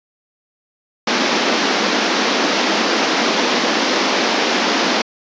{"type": "band-pass noise", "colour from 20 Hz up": "pink", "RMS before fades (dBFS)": -17, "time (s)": [1.07, 5.02], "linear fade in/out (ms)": 5, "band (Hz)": [210, 5900], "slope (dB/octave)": 48, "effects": ["resampled to 16000 Hz"]}